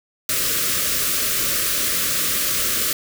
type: band-stop noise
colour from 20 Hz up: white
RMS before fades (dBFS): -21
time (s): 0.29-2.93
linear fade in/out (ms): 2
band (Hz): 640 to 1100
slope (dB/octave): 96
effects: none